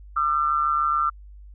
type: tone pair together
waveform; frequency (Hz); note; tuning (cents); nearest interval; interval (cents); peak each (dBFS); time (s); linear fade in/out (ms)
sine; 1200 / 1347; D6 / E6; +37 / +37; major second; 200; -22; 0.16-1.1; 10
effects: added 50 Hz sine -41 dBFS peak until 1.54 s